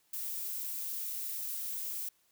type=noise; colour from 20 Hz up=violet; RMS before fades=-38 dBFS; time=0.13-2.09 s; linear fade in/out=5 ms; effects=white hiss -71 dBFS RMS until 2.31 s